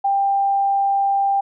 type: tone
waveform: sine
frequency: 792 Hz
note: G5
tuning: 18 cents sharp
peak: -15 dBFS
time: 0.04-1.41 s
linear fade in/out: 10 ms
effects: none

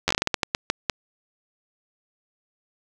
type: slowing click train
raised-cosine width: 0.2 ms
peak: -3 dBFS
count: 13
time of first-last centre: 0.08-0.898 s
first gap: 11 ms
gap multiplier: 1.3
effects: none

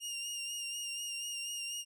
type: tone with vibrato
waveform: 20% pulse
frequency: 2818 Hz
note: F7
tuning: 15 cents sharp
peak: -32 dBFS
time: 0-1.85 s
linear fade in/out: 50 ms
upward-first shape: sine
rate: 4.1 Hz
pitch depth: 31 cents each way
effects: none

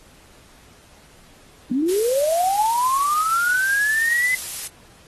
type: linear sweep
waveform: sine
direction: up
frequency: 232.4 to 2040 Hz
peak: -17 dBFS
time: 1.71-4.35 s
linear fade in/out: 5 ms
type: noise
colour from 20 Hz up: blue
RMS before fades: -28 dBFS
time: 1.88-4.68 s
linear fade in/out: 10 ms
effects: pink hiss -51 dBFS RMS until 5.07 s + AAC 32 kbps

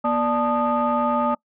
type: tone cluster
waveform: sine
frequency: 240.3 / 590 / 876 / 1235 Hz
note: B3 / D5 / A5 / D#6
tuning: -47 / +8 / -8 / -13 cents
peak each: -23 dBFS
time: 0.04-1.35 s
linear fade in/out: 10 ms
effects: noise-tail reverb RT60 0.1 s tail -24 dB re dry + tanh soft clip ceiling -12 dBFS

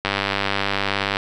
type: click train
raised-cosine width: 0.3 ms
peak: -4 dBFS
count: 112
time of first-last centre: 0.05-1.169 s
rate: 99.2 Hz
effects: none

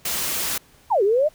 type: noise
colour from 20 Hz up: white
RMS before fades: -25 dBFS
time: 0.05-0.58 s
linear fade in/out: 5 ms
type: exponential two-way sweep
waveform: sine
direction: down then up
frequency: 1049 to 378.3 to 638 Hz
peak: -15 dBFS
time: 0.9-1.29 s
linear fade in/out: 20 ms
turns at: 1.03 s
effects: pink hiss -54 dBFS RMS until 1.34 s

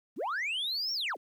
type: linear two-way sweep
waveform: sine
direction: up then down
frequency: 154.4 to 5610 to 154.4 Hz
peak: -28 dBFS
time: 0.16-1.17 s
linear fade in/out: 50 ms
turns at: 0.93 s
effects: tanh soft clip ceiling -29 dBFS + 11-bit

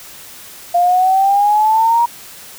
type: exponential sweep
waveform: sine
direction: up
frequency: 694 to 951 Hz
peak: -9 dBFS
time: 0.74-2.06 s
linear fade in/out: 10 ms
effects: white hiss -36 dBFS RMS until 2.58 s

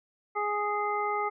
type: harmonic tone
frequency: 415.3 Hz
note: G#4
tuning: in tune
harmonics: 1 / 2 / 3 / 5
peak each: -33 / -31 / -31 / -37 dBFS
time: 0.35-1.3 s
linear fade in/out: 20 ms
effects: none

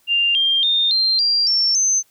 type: tone with pitch steps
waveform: sine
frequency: 2794 / 3191 / 3644 / 4162 / 4754 / 5429 / 6200 Hz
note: F7 / G7 / A#7 / C8 / D8 / F8 / G8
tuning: 0 / +30 / -40 / -10 / +20 / -50 / -20 cents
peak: -14 dBFS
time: 0.07-2.03 s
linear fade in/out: 50 ms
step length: 280 ms
effects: white hiss -59 dBFS RMS until 2.1 s

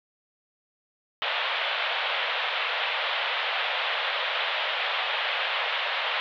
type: band-pass noise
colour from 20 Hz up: white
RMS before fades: -28 dBFS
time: 1.22-6.2 s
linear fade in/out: 0 ms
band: 510 to 3600 Hz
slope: 48 dB/octave
effects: none

